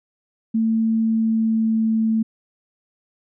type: tone with pitch glide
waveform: sine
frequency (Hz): 223.8 to 222.1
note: A3 to A3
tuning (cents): +30 to +16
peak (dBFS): -16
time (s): 0.54-2.23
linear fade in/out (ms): 10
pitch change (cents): -14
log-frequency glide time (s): 0.99-1.92
effects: none